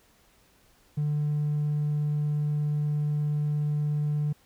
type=tone; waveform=triangle; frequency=148.6 Hz; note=D3; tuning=21 cents sharp; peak=-21 dBFS; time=0.97-4.33 s; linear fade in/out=10 ms; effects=tanh soft clip ceiling -20 dBFS + pink hiss -62 dBFS RMS until 4.45 s